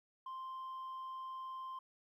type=tone; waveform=sine; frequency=1046.5 Hz; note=C6; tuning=in tune; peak=-40 dBFS; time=0.26-1.79 s; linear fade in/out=5 ms; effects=tanh soft clip ceiling -42 dBFS + 13-bit